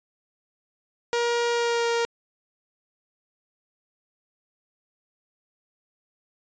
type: tone with pitch glide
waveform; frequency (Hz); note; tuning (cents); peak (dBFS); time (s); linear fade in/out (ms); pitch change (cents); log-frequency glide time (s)
sawtooth; 473.8 to 467.3; A#4 to A#4; +28 to +4; -18; 1.13-2.05; 0; -24; 1.51-1.88
effects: resampled to 16000 Hz

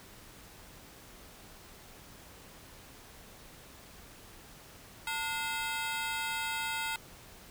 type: ring-modulated tone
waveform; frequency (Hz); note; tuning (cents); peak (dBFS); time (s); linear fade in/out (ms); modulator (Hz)
20% pulse; 1169; D6; -8; -25; 5.07-6.96; 2; 269
effects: pink hiss -53 dBFS RMS until 7.5 s

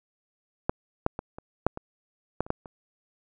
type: clicks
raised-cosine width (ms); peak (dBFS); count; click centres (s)
1; -9 / -8 / -18 / -25 / -6 / -21 / -11 / -28 / -11 / -28; 10; 0.695 / 1.064 / 1.191 / 1.385 / 1.666 / 1.774 / 2.406 / 2.465 / 2.504 / 2.658
effects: none

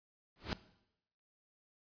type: noise with exponential growth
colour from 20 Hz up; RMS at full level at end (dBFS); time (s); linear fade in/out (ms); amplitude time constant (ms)
pink; -33; 0.36-0.53; 0; 36
effects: noise-tail reverb RT60 0.8 s tail -17 dB re dry + resampled to 11025 Hz

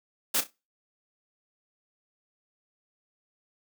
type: noise with echo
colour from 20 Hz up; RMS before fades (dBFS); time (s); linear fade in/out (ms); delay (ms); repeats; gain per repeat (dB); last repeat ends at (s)
white; -25; 0.34-0.41; 10; 32; 3; -12; 0.506
effects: noise-tail reverb RT60 0.3 s tail -26 dB re dry + high-pass 200 Hz 12 dB/octave

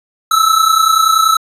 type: tone pair together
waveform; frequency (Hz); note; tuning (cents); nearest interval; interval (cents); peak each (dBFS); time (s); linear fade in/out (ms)
square; 1294.7 / 1325; E6 / E6; -32 / +9; unison; 41; -12; 0.31-1.37; 5
effects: resampled to 32000 Hz

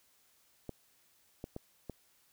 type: clicks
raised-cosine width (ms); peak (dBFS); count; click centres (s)
2; -27; 4; 0.693 / 1.441 / 1.564 / 1.897
effects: white hiss -69 dBFS RMS until 2.32 s

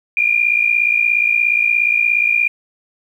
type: tone pair together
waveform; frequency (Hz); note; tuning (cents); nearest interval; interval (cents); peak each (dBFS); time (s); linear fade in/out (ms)
sine; 2384 / 2441; D7 / D#7; +25 / -34; unison; 41; -15; 0.17-2.48; 2
effects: 8-bit

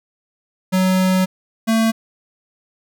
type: tone pair in turn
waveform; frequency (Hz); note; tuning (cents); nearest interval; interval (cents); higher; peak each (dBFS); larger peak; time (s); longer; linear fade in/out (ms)
square; 186.4 / 224.4; F#3 / A3; +13 / +34; minor third; 321; second; -14; neither; 0.72-1.26 / 1.67-1.92; first; 20
effects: none

